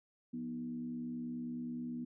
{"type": "tone with frequency modulation", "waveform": "sine", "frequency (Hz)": 243.4, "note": "B3", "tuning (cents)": -25, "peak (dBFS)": -38, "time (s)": [0.33, 2.05], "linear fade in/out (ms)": 10, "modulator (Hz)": 69.4, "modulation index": 0.6, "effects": []}